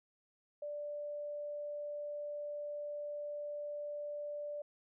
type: tone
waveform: sine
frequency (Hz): 587.3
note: D5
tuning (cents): 0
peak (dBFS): -39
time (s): 0.62-4.62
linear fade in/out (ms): 5
effects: none